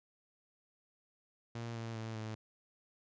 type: tone with pitch steps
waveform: sawtooth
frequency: 116.54 / 114.21 / 111.92 / 109.68 Hz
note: A#2 / A#2 / A2 / A2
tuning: 0 / -35 / +30 / -5 cents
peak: -36 dBFS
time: 1.55-2.35 s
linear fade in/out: 5 ms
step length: 200 ms
effects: resampled to 16000 Hz